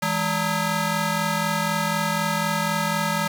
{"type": "ring-modulated tone", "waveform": "15% pulse", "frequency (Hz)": 370, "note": "F#4", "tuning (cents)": 0, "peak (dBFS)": -12, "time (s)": [0.02, 3.28], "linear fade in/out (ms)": 5, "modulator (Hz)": 533, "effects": []}